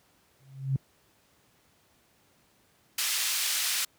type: tone with exponential growth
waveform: sine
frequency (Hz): 134.8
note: C#3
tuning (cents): -48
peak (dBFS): -20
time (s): 0.4-0.76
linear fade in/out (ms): 2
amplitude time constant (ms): 78
type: band-pass noise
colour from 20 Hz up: pink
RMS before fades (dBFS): -29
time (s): 2.98-3.85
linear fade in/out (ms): 5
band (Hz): 2600 to 15000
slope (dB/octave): 12
effects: pink hiss -65 dBFS RMS until 3.98 s + high-pass 80 Hz 12 dB/octave